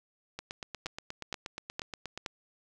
two click trains, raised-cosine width 0.2 ms, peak -17 / -21 dBFS, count 4 / 16, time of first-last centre 0.86-2.262 / 0.39-2.176 s, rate 2.14 / 8.4 Hz, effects none

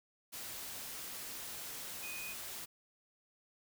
sine tone in noise, 2489 Hz, D#7, in tune, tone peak -44 dBFS, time 2.02-2.34 s, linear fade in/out 20 ms, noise white, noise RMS -45 dBFS, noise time 0.32-2.66 s, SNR -2 dB, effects none

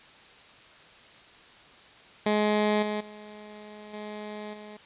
15% pulse tone with level steps, 210.7 Hz, G#3, 25 cents sharp, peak -16 / -22 / -37 / -30 / -36 dBFS, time 2.26-4.77 s, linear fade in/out 5 ms, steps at 2.82 / 3 / 3.93 / 4.53 s, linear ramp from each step 10 ms, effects white hiss -52 dBFS RMS until 4.85 s + resampled to 8000 Hz

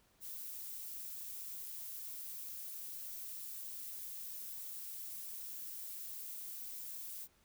violet noise with amplitude modulation, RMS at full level -44 dBFS, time 0.2-7.28 s, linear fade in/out 50 ms, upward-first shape sine, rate 289 Hz, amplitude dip 45%, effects pink hiss -71 dBFS RMS until 7.44 s

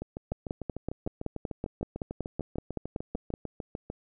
two click trains, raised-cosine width 2 ms, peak -22 / -18 dBFS, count 27 / 17, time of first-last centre 0.02-3.901 / 0.32-3.339 s, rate 6.7 / 5.3 Hz, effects none

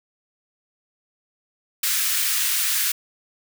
white high-pass noise, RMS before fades -22 dBFS, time 1.83-2.92 s, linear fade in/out 5 ms, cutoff 1400 Hz, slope 24 dB/octave, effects none

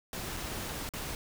pink noise with dropouts, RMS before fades -38 dBFS, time 0.13-1.15 s, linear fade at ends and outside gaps 1 ms, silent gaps 0.367-0.37 / 0.891-0.936 s, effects none

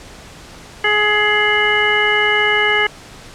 harmonic tone, 420 Hz, G#4, 19 cents sharp, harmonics 1 / 2 / 3 / 4 / 5 / 7, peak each -20 / -22 / -23 / -18 / -16 / -21 dBFS, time 0.84-2.87 s, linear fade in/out 5 ms, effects pink hiss -38 dBFS RMS until 3.34 s + low-pass 8000 Hz 12 dB/octave

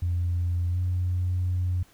sine tone with pitch glide, 87.31 to 90.13 Hz, F2 to F#2, 0 to -45 cents, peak -22 dBFS, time 0.02-1.83 s, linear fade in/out 5 ms, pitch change +55 cents, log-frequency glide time 0.69-0.78 s, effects tanh soft clip ceiling -19 dBFS + pink hiss -58 dBFS RMS until 1.93 s

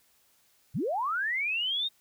sine linear sweep, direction up, 86.6 to 3754 Hz, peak -27 dBFS, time 0.74-1.89 s, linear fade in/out 20 ms, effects white hiss -66 dBFS RMS until 2 s

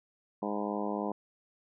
harmonic tone with a mistuned harmonic, 103.5 Hz, G#2, 5 cents flat, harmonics 2 / 3 / 4 / 5 / 6 / 7 / 8 / 9 / 10, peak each -36 / -38 / -39 / -40 / -41 / -41 / -42 / -43 / -43 dBFS, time 0.42-1.12 s, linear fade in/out 5 ms, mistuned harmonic 10, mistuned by -54 cents, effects none

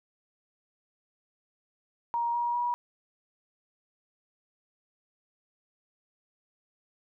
sine tone with pitch steps, 942 / 952.9 / 964 Hz, A#5 / A#5 / B5, +18 / +38 / -42 cents, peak -26 dBFS, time 2.14-2.74 s, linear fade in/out 0 ms, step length 200 ms, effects none

